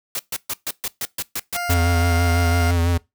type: noise bursts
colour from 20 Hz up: white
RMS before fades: -25 dBFS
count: 10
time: 0.15-1.74 s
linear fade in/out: 2 ms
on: 42 ms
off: 130 ms
type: tone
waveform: 20% pulse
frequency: 702 Hz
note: F5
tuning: 9 cents sharp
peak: -19 dBFS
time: 1.55-2.71 s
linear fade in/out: 2 ms
type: tone with vibrato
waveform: square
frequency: 85.6 Hz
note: F2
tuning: 34 cents flat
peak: -17 dBFS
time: 1.69-2.98 s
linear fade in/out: 10 ms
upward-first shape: sine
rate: 6 Hz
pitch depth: 38 cents each way
effects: noise-tail reverb RT60 0.2 s tail -22 dB re dry